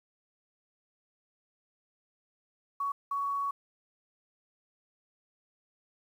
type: tone bursts at uneven times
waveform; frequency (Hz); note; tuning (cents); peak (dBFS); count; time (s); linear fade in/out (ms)
sine; 1121; C#6; +19; -29; 2; 2.8-2.92 / 3.11-3.51; 5
effects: 10-bit